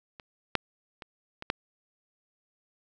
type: clicks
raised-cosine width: 0.3 ms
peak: -28 / -7 / -25 / -22 / -10 dBFS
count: 5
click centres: 0.198 / 0.553 / 1.022 / 1.424 / 1.501 s
effects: none